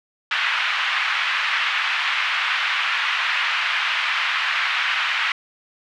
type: band-pass noise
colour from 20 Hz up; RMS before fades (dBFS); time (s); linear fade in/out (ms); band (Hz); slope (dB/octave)
white; -22; 0.31-5.32; 2; 1100 to 2900; 24
effects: none